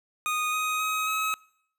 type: tone with pitch steps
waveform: 25% pulse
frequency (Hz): 1238 / 1251.7 / 1265.5 / 1279.4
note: D#6 / D#6 / D#6 / D#6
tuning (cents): -9 / +10 / +29 / +48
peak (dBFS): -22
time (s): 0.26-1.34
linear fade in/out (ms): 0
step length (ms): 270
effects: noise-tail reverb RT60 0.7 s tail -25 dB re dry